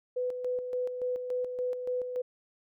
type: tone with tremolo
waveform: sine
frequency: 499.4 Hz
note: B4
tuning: 19 cents sharp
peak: -28 dBFS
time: 0.16-2.22 s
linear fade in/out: 10 ms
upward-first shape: square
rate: 3.5 Hz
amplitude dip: 50%
effects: none